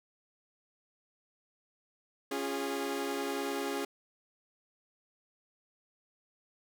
sawtooth chord, Db major, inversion none, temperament equal with one note detuned, 277.2 / 349.2 / 410.5 Hz, Db4 / F4 / Ab4, 0 / 0 / -20 cents, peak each -33 / -36 / -32 dBFS, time 2.31-3.85 s, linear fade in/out 5 ms, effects none

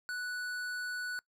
sine tone with tanh clipping, 1480 Hz, F#6, in tune, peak -37 dBFS, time 0.09-1.19 s, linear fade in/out 0 ms, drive 15 dB, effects noise-tail reverb RT60 0.1 s tail -23 dB re dry

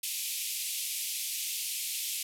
white band-pass noise, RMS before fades -35 dBFS, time 0.03-2.23 s, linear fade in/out 5 ms, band 2300 to 14000 Hz, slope 48 dB/octave, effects none

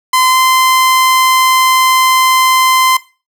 sawtooth tone with pitch glide, 1028 to 1035.7 Hz, C6 to C6, -31 to -18 cents, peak -4 dBFS, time 0.13-2.97 s, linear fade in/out 5 ms, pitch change +13 cents, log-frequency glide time 0.3-0.36 s, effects noise-tail reverb RT60 0.3 s tail -17 dB re dry

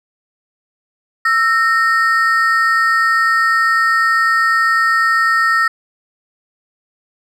triangle ring-modulated tone, 1585 Hz, G6, 19 cents sharp, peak -6 dBFS, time 1.25-5.68 s, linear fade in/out 5 ms, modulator 259 Hz, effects none

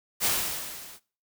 white noise with level ramp, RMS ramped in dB -22 to -48 dBFS, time 0.2-1 s, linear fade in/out 50 ms, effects noise-tail reverb RT60 0.4 s tail -22 dB re dry

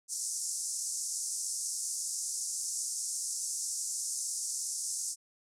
white band-pass noise, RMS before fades -36 dBFS, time 0.08-5.16 s, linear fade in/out 50 ms, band 5400 to 9700 Hz, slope 48 dB/octave, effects none

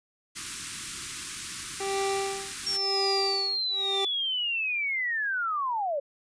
white band-stop noise, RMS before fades -35 dBFS, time 0.35-2.78 s, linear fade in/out 20 ms, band 360 to 1100 Hz, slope 48 dB/octave
25% pulse tone with tremolo, 392 Hz, G4, in tune, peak -22 dBFS, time 1.8-4.05 s, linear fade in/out 5 ms, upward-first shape sine, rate 0.95 Hz, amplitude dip 100%
sine linear sweep, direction down, 5550 to 540 Hz, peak -26 dBFS, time 2.66-6 s, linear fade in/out 10 ms
effects resampled to 22050 Hz

